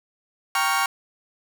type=chord; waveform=30% pulse; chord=G half-diminished seventh; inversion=none; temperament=equal; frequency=784 / 932.3 / 1108.7 / 1396.9 Hz; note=G5 / Bb5 / Db6 / F6; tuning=0 / 0 / 0 / 0 cents; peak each=-23 / -26 / -21 / -24 dBFS; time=0.55-0.86 s; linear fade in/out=2 ms; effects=none